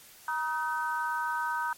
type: tone cluster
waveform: sine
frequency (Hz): 950 / 1257 / 1529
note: A#5 / D#6 / G6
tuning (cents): +33 / +17 / -44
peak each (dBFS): -31 / -35 / -33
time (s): 0.28-1.73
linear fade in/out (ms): 2
effects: white hiss -53 dBFS RMS until 1.77 s + MP3 64 kbps